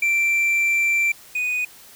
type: tone pair in turn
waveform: triangle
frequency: 2349 / 2482 Hz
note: D7 / D#7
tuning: 0 / -5 cents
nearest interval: minor second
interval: 95 cents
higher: second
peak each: -15 / -19 dBFS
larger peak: first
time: 0.02-1.12 / 1.35-1.65 s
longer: first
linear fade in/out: 5 ms
effects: white hiss -46 dBFS RMS until 1.95 s